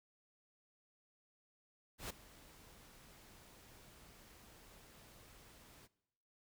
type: noise with ADSR envelope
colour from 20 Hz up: pink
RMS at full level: -42 dBFS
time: 1.98-5.88 s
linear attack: 120 ms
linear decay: 8 ms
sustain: -19 dB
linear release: 31 ms
effects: noise-tail reverb RT60 1.0 s tail -22 dB re dry